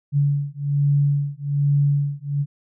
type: beating tone pair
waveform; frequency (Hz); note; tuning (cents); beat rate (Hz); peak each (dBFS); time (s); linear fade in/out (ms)
sine; 142.3 / 143.5; C#3 / D3; +46 / -40; 1.2; -20; 0.12-2.46; 50
effects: none